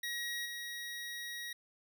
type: tone with level steps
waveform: 25% pulse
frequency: 1900 Hz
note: A#6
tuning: 33 cents sharp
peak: -33 / -37 dBFS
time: 0.03-1.53 s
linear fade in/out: 5 ms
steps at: 0.45 s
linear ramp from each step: 10 ms
effects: none